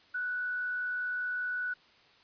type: tone with frequency modulation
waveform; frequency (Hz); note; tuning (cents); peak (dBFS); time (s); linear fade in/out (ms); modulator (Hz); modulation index
sine; 1480; F#6; 0; -31; 0.14-1.74; 10; 65.1; 0.27
effects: white hiss -61 dBFS RMS until 2.23 s + resampled to 11025 Hz